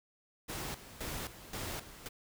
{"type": "noise with tremolo", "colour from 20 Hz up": "pink", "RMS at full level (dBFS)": -40, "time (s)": [0.48, 2.09], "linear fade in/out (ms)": 20, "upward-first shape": "square", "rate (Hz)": 1.9, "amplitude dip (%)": 75, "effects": []}